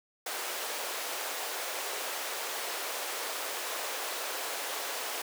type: high-pass noise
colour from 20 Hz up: pink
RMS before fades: -36 dBFS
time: 0.26-5.22 s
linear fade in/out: 5 ms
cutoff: 450 Hz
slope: 24 dB/octave
effects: none